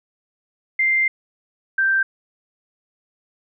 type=tone pair in turn; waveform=sine; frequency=2093 / 1568 Hz; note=C7 / G6; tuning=0 / 0 cents; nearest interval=perfect fourth; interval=500 cents; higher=first; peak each=-15 dBFS; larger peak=neither; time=0.79-1.08 / 1.78-2.03 s; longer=first; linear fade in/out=5 ms; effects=none